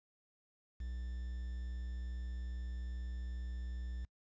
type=tone with quantisation; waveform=triangle; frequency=61.2 Hz; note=B1; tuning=15 cents flat; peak=-37 dBFS; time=0.8-4.05 s; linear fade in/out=5 ms; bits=10; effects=noise-tail reverb RT60 0.1 s tail -25 dB re dry + resampled to 16000 Hz

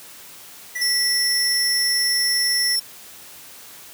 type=tone with tremolo; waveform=square; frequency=1963 Hz; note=B6; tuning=11 cents flat; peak=-24 dBFS; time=0.75-2.76 s; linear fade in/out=10 ms; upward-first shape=sine; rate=20 Hz; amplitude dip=30%
type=tone; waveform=sawtooth; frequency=5400 Hz; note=E8; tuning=41 cents sharp; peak=-16 dBFS; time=0.81-2.8 s; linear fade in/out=10 ms
effects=white hiss -42 dBFS RMS until 3.93 s + high-pass 80 Hz 12 dB/octave

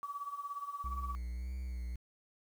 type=tone with tremolo; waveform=sine; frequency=1144 Hz; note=D6; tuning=46 cents flat; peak=-35 dBFS; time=0.03-1.15 s; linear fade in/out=0 ms; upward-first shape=triangle; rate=17 Hz; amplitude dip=85%
type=tone with vibrato; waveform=triangle; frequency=62.1 Hz; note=B1; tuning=10 cents sharp; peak=-35 dBFS; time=0.84-1.96 s; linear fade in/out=5 ms; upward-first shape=sine; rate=1.7 Hz; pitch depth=52 cents each way
effects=tanh soft clip ceiling -25 dBFS + 10-bit

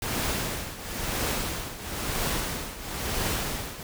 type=noise with tremolo; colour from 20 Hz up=pink; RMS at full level=-27 dBFS; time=0.02-3.83 s; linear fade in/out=2 ms; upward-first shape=triangle; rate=1 Hz; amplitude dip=80%; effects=none

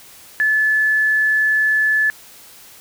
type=tone; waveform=sine; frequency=1730 Hz; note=A6; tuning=30 cents flat; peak=-13 dBFS; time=0.4-2.1 s; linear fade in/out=0 ms; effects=white hiss -43 dBFS RMS until 2.8 s

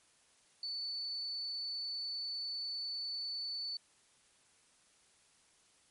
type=tone; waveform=sine; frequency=4485 Hz; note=C#8; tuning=19 cents sharp; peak=-37 dBFS; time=0.63-3.77 s; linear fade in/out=2 ms; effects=white hiss -68 dBFS RMS until 5.9 s + MP3 48 kbps

